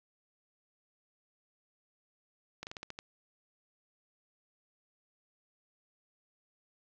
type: slowing click train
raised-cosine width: 0.2 ms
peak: -24 dBFS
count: 7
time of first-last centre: 2.63-2.989 s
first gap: 39 ms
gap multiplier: 1.17
effects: low-pass 7000 Hz 12 dB/octave + 10-bit